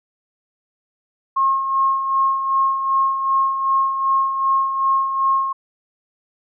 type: tone with tremolo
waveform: sine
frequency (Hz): 1078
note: C#6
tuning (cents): -49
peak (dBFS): -13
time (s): 1.36-5.53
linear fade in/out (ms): 10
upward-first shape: sine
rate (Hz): 2.6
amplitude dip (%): 55
effects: none